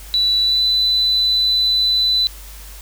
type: tone with pitch glide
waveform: sine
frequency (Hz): 3951 to 3997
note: B7 to B7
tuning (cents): 0 to +20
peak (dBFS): -13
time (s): 0.14-2.27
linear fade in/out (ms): 0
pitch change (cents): +20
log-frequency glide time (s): 0.42-0.63
effects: added 50 Hz sine -35 dBFS peak until 2.81 s + white hiss -40 dBFS RMS until 2.81 s